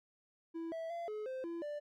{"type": "tone with pitch steps", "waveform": "triangle", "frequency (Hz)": [330.3, 655, 682, 426.1, 520, 337.7, 589], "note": ["E4", "E5", "F5", "G#4", "C5", "E4", "D5"], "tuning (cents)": [4, -11, -41, 44, -11, 42, 5], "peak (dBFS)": -37, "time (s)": [0.54, 1.8], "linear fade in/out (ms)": 20, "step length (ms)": 180, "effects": []}